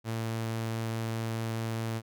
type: tone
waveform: sawtooth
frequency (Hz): 113.1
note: A2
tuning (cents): +48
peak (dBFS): -27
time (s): 0.04-2.02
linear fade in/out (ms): 50
effects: none